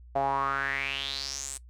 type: tone with band-pass filter sweep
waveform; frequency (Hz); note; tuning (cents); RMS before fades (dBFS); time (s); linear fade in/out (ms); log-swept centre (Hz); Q
sawtooth; 137.1; C#3; -19; -31; 0.15-1.58; 10; 680 to 8800; 6.2
effects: noise-tail reverb RT60 0.1 s tail -19 dB re dry + added 60 Hz sine -47 dBFS peak until 1.69 s